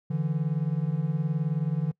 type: beating tone pair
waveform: triangle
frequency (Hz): 146.83 / 165.83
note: D3 / E3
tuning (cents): 0 / +11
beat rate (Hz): 19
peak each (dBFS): -25 / -26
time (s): 0.1-1.92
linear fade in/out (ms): 10
effects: noise-tail reverb RT60 0.1 s tail -24 dB re dry